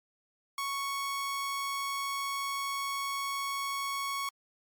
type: tone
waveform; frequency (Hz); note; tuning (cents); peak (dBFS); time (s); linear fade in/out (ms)
sawtooth; 1108.7; C#6; 0; -28; 0.58-4.29; 2
effects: MP3 96 kbps